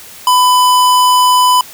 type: tone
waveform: square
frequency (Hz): 1000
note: B5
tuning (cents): +21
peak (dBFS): -7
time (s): 0.27-1.61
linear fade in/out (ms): 2
effects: white hiss -34 dBFS RMS until 1.73 s